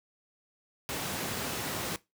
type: high-pass noise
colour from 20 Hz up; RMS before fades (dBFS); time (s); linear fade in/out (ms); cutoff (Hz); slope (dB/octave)
pink; -35; 0.89-1.96; 0; 120; 12
effects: noise-tail reverb RT60 0.2 s tail -19 dB re dry